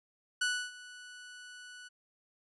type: tone with ADSR envelope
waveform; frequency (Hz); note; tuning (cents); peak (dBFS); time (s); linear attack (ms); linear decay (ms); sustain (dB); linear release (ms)
sawtooth; 1480; F#6; 0; -24; 0.41-1.89; 8; 290; -20; 19
effects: resampled to 24000 Hz